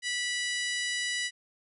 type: harmonic tone with a mistuned harmonic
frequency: 981 Hz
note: B5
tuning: 12 cents flat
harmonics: 2 / 3 / 4 / 5 / 6 / 7 / 8 / 9 / 10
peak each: -32 / -36 / -38 / -40 / -42 / -43 / -44 / -45 / -46 dBFS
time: 0.02-1.31 s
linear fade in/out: 50 ms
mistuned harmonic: 7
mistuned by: +35 cents
effects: none